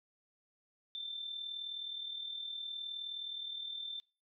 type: tone with amplitude modulation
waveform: sine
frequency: 3560 Hz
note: A7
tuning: 20 cents sharp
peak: -37 dBFS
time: 0.95-4 s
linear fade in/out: 0 ms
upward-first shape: sine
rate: 39.3 Hz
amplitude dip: 55%
effects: noise-tail reverb RT60 0.3 s tail -21 dB re dry